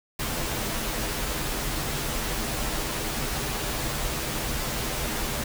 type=noise with comb filter; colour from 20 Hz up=pink; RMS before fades=-29 dBFS; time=0.19-5.44 s; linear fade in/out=5 ms; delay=11 ms; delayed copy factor=-0.6; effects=none